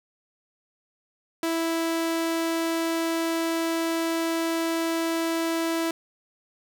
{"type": "tone", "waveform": "sawtooth", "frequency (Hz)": 329.6, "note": "E4", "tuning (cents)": 0, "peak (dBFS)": -20, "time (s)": [1.43, 5.91], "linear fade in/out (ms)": 2, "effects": []}